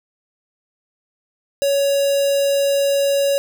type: tone with notch filter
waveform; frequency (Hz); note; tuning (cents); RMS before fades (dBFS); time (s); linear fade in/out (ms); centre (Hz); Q
square; 559; C#5; +14; -17; 1.62-3.38; 0; 1800; 1.7
effects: none